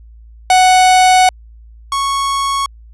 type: tone pair in turn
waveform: 45% pulse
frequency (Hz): 741 / 1105.1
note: F#5 / C#6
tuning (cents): +2 / -6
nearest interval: perfect fifth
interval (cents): 692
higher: second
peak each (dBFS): -6 / -14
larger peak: first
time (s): 0.5-1.29 / 1.92-2.66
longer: first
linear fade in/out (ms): 2
effects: added 56 Hz sine -36 dBFS peak until 2.93 s + resampled to 24000 Hz